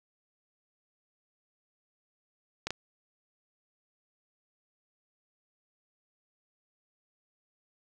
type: clicks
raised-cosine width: 0.2 ms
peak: -15 dBFS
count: 2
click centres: 2.67 / 2.706 s
effects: none